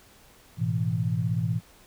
sine chord, A suspended second, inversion none, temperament equal with one note detuned, 107.49 / 123.47 / 164.81 Hz, A2 / B2 / E3, -40 / 0 / 0 cents, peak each -28 dBFS, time 0.57-1.61 s, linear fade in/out 50 ms, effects pink hiss -55 dBFS RMS until 1.86 s

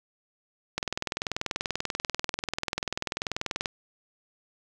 click train, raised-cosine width 0.2 ms, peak -11 dBFS, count 60, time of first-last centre 0.78-3.658 s, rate 20.5 Hz, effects none

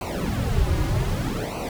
brown noise with flanger, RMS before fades -24 dBFS, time 0.01-1.69 s, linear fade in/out 2 ms, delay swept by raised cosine 0.57 to 4.57 ms, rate 0.64 Hz, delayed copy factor -0.95, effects none

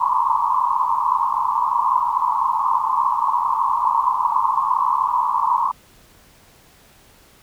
pink band-pass noise, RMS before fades -19 dBFS, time 0-5.72 s, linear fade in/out 10 ms, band 920 to 1100 Hz, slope 96 dB/octave, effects pink hiss -51 dBFS RMS until 7.42 s

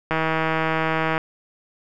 click train, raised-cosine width 0.5 ms, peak -7 dBFS, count 172, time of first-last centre 0.11-1.179 s, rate 160 Hz, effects none

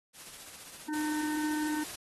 white noise with tremolo, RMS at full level -46 dBFS, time 0.13-0.91 s, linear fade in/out 50 ms, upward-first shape sine, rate 15 Hz, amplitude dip 40%
harmonic tone, 304.1 Hz, D#4, 40 cents flat, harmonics 1 / 3 / 5 / 6, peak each -30 / -40 / -44 / -46 dBFS, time 0.88-1.84 s, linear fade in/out 10 ms
white noise, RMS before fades -42 dBFS, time 0.93-1.96 s, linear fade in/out 10 ms
effects AAC 32 kbps

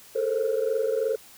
sine tone cluster, 431.9 / 454.8 / 531 Hz, A4 / A#4 / C5, -32 / -43 / +25 cents, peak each -27 / -25 / -26 dBFS, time 0.15-1.16 s, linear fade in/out 10 ms, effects tanh soft clip ceiling -17 dBFS + white hiss -50 dBFS RMS until 1.37 s

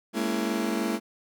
35% pulse chord, A# half-diminished seventh, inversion third, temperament just, 209.8 / 233.1 / 279.7 / 335.6 Hz, G#3 / A#3 / C#4 / E4, +18 / 0 / +16 / +31 cents, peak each -29 / -29 / -33 / -29 dBFS, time 0.13-1 s, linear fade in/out 50 ms, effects none

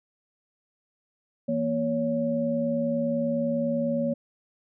sine tone cluster, 165.9 / 235.8 / 560 Hz, E3 / A#3 / C#5, +11 / +20 / +18 cents, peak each -34 / -26 / -27 dBFS, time 1.48-4.14 s, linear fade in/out 10 ms, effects none

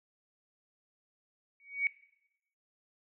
sine tone with exponential growth, 2247 Hz, C#7, 23 cents sharp, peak -23 dBFS, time 1.6-1.87 s, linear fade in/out 1 ms, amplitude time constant 57 ms, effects noise-tail reverb RT60 0.8 s tail -19 dB re dry

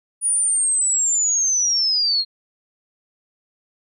sine linear sweep, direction down, 9700 to 4186 Hz, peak -16 dBFS, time 0.21-2.25 s, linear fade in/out 50 ms, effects none

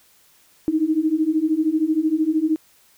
sine beating tone pair, 306.1 / 319.1 Hz, D#4 / D#4, -28 / +44 cents, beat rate 13 Hz, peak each -21 / -19 dBFS, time 0.68-2.56 s, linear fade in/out 0 ms, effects white hiss -56 dBFS RMS until 2.97 s

